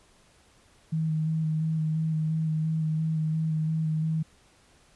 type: tone with vibrato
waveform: sine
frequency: 158 Hz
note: D#3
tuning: 27 cents sharp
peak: -24 dBFS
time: 0.92-4.23 s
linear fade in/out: 10 ms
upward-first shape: square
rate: 2.9 Hz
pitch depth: 16 cents each way
effects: pink hiss -60 dBFS RMS until 4.95 s + resampled to 24000 Hz